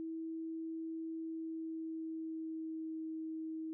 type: tone with pitch glide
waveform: sine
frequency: 324.4 to 319 Hz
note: E4 to D#4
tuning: -28 to +43 cents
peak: -39 dBFS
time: 0-3.73 s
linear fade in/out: 0 ms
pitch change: -29 cents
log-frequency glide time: 1.18-3.03 s
effects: none